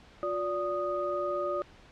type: tone cluster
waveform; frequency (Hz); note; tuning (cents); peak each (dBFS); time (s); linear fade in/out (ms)
sine; 357.5 / 581 / 1240; F4 / D5 / D#6; +41 / -19 / -6; -35 / -31 / -34; 0.23-1.62; 0
effects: pink hiss -55 dBFS RMS until 1.91 s + low-pass 4000 Hz 12 dB/octave